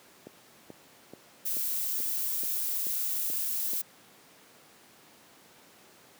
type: click train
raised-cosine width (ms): 2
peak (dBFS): -28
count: 9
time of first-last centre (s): 0.27-3.733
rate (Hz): 2.31
type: noise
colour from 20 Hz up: violet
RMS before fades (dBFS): -31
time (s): 1.45-3.82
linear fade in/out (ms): 10
effects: pink hiss -56 dBFS RMS until 6.19 s + high-pass 200 Hz 12 dB/octave